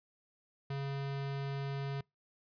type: tone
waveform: square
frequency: 138.59 Hz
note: C#3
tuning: in tune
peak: -36 dBFS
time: 0.7-2.01 s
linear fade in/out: 5 ms
effects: noise-tail reverb RT60 0.2 s tail -26 dB re dry + resampled to 11025 Hz